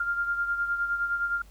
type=beating tone pair; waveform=sine; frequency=1396.9 / 1406.6 Hz; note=F6 / F6; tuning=0 / +12 cents; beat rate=9.7 Hz; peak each=-26 / -34 dBFS; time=0-1.42 s; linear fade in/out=5 ms; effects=added 50 Hz sine -49 dBFS peak until 1.5 s + pink hiss -59 dBFS RMS until 1.5 s